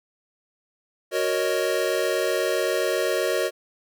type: chord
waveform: square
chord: D# minor seventh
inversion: first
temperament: equal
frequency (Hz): 370 / 466.2 / 554.4 / 622.3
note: F#4 / A#4 / C#5 / D#5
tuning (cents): 0 / 0 / 0 / 0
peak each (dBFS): -28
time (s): 1.11-3.51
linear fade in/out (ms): 50
effects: none